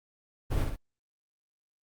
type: noise with echo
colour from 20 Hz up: brown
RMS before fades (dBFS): -27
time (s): 0.5-0.65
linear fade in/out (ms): 20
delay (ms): 58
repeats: 2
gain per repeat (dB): -4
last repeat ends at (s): 0.766
effects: Opus 32 kbps